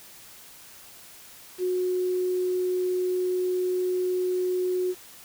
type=tone with quantisation; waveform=sine; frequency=364.7 Hz; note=F#4; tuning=25 cents flat; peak=-23 dBFS; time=1.58-4.95 s; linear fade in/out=50 ms; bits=8; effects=white hiss -48 dBFS RMS until 5.24 s